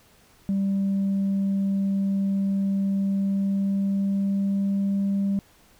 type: tone with pitch glide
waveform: sine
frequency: 196 to 197.82 Hz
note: G3 to G3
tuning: 0 to +16 cents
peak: -19 dBFS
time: 0.49-5.39 s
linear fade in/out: 0 ms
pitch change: +16 cents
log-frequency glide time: 2.91-5 s
effects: tanh soft clip ceiling -19 dBFS + pink hiss -57 dBFS RMS until 5.79 s